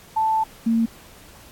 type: tone pair in turn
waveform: sine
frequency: 880 / 228 Hz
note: A5 / A#3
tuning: 0 / -38 cents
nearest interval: octave + major seventh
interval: 2338 cents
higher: first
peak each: -17 / -16 dBFS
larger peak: second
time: 0.16-0.44 / 0.66-0.86 s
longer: first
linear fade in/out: 10 ms
effects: pink hiss -47 dBFS RMS until 1.51 s + AAC 64 kbps